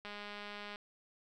click train, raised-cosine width 0.3 ms, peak -30 dBFS, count 147, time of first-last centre 0.05-0.759 s, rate 206 Hz, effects none

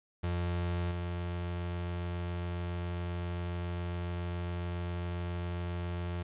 35% pulse tone with level steps, 87.31 Hz, F2, in tune, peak -29 / -32 dBFS, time 0.23-6.23 s, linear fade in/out 10 ms, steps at 0.91 s, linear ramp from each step 5 ms, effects resampled to 8000 Hz + 10-bit

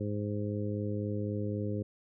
harmonic tone, 103.83 Hz, G#2, in tune, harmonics 1 / 2 / 3 / 4 / 5, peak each -34 / -37 / -39 / -40 / -41 dBFS, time 0-1.83 s, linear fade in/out 10 ms, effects none

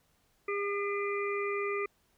harmonic tone with a mistuned harmonic, 404.2 Hz, G#4, 47 cents flat, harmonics 1 / 3 / 5 / 6, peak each -32 / -37 / -39 / -40 dBFS, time 0.48-1.86 s, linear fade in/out 5 ms, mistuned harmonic 6, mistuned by -19 cents, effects pink hiss -71 dBFS RMS until 2.17 s

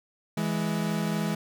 40% pulse tone pair together, 164.81 / 208.7 Hz, E3 / G#3, 0 / +9 cents, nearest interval major third, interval 409 cents, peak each -28 dBFS, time 0.37-1.35 s, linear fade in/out 5 ms, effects none

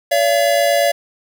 square tone pair together, 570 / 678.3 Hz, C#5 / E5, +48 / +49 cents, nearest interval minor third, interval 301 cents, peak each -16 dBFS, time 0.11-0.92 s, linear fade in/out 10 ms, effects none

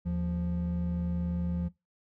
triangle tone pair together, 77.78 / 174.61 Hz, D#2 / F3, 0 / 0 cents, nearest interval octave + major second, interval 1400 cents, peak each -31 / -27 dBFS, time 0.05-1.69 s, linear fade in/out 20 ms, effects noise-tail reverb RT60 0.2 s tail -20 dB re dry + tanh soft clip ceiling -20 dBFS

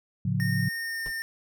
sine chord, A augmented, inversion none, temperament equal with one note detuned, 110 / 138.59 / 178.18 Hz, A2 / C#3 / E#3, 0 / 0 / +35 cents, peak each -28 dBFS, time 0.25-0.69 s, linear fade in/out 5 ms
square tone with pitch glide, 1837 to 1812.8 Hz, A#6 to A#6, -26 to -49 cents, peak -31 dBFS, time 0.4-1.22 s, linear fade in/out 0 ms, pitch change -23 cents, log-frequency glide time 0.78-1.09 s
brown noise with exponential decay, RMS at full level -31 dBFS, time 1.06-1.15 s, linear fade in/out 0 ms, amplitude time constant 18 ms
effects none

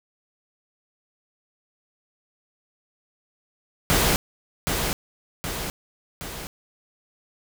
pink noise with echo, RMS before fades -20 dBFS, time 3.9-4.16 s, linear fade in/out 0 ms, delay 770 ms, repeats 3, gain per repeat -5 dB, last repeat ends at 6.47 s, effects none

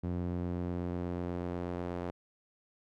sawtooth tone with band-pass filter sweep, 88.2 Hz, F2, 18 cents sharp, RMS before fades -36 dBFS, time 0.03-2.11 s, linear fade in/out 10 ms, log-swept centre 200 to 510 Hz, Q 0.77, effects none

